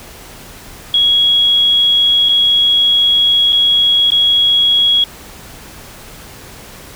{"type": "tone with dropouts", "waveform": "sine", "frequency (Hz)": 3322, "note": "G#7", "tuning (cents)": 0, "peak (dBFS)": -8, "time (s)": [0.94, 5.04], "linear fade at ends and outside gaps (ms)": 2, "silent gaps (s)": [[2.288, 2.292], [3.524, 3.528], [4.104, 4.119]], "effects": ["pink hiss -35 dBFS RMS until 6.95 s"]}